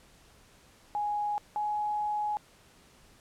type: tone pair in turn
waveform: sine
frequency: 830.6 / 838.8 Hz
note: G#5 / G#5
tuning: 0 / +17 cents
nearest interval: unison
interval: 17 cents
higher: second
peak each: -28 dBFS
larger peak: neither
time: 0.95-1.38 / 1.56-2.37 s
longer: second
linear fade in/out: 0 ms
effects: pink hiss -59 dBFS RMS until 3.2 s + low-pass 11000 Hz 12 dB/octave